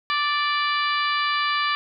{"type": "harmonic tone with a mistuned harmonic", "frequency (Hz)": 586, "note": "D5", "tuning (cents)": -4, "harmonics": [2, 3, 4, 5, 6, 7, 8], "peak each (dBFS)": [-23, -27, -29, -31, -33, -34, -35], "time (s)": [0.1, 1.75], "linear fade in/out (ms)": 0, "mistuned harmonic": 7, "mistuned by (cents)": -25, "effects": []}